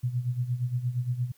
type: tone with tremolo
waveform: sine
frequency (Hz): 123.47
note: B2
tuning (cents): 0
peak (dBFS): -23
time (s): 0.03-1.32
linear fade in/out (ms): 10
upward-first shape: sine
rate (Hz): 8.6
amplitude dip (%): 75
effects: white hiss -63 dBFS RMS until 1.37 s